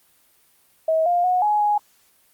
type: tone with pitch steps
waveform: sine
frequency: 641 / 703 / 729 / 839 / 832 Hz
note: E5 / F5 / F#5 / G#5 / G#5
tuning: -49 / +11 / -26 / +17 / +3 cents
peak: -16 dBFS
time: 0.88-1.78 s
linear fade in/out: 5 ms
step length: 180 ms
effects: white hiss -59 dBFS RMS until 2.33 s + Opus 32 kbps